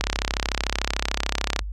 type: click train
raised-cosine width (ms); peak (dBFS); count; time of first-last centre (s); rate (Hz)
0.2; -4; 54; 0.01-1.592; 33.5
effects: added 50 Hz sine -28 dBFS peak until 1.72 s + AAC 64 kbps